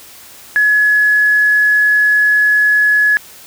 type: tone with quantisation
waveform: sine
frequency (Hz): 1695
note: G#6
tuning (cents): +35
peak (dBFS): -8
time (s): 0.56-3.17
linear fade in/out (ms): 0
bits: 6
effects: white hiss -38 dBFS RMS until 3.46 s